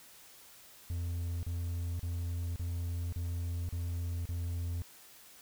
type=tone bursts; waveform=triangle; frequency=86 Hz; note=F2; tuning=26 cents flat; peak=-31 dBFS; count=7; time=0.9-4.82 s; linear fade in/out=0 ms; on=530 ms; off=35 ms; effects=white hiss -56 dBFS RMS until 5.41 s